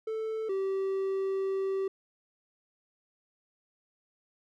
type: tone pair in turn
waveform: triangle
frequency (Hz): 440.7 / 386.5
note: A4 / G4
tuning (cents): +3 / -24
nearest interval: major second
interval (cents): 227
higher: first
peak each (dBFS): -29 / -26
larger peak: second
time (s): 0.07-0.49 / 0.49-1.88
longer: second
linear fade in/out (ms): 5
effects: none